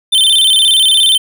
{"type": "tone with vibrato", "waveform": "square", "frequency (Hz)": 3322, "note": "G#7", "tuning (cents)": 0, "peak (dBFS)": -7, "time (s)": [0.12, 1.18], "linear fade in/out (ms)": 10, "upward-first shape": "square", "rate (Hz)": 17, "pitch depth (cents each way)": 120, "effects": []}